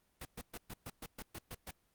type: noise bursts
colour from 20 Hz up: pink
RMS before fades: -45 dBFS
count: 10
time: 0.21-1.71 s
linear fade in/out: 5 ms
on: 42 ms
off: 120 ms
effects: pink hiss -75 dBFS RMS until 1.94 s + Opus 32 kbps